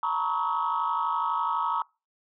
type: tone cluster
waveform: sine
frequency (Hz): 912 / 964 / 1112 / 1282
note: A#5 / B5 / C#6 / E6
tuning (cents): -38 / -42 / +5 / -49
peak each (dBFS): -29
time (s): 0.03-1.82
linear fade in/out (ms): 2
effects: noise-tail reverb RT60 0.3 s tail -26 dB re dry + tanh soft clip ceiling -18 dBFS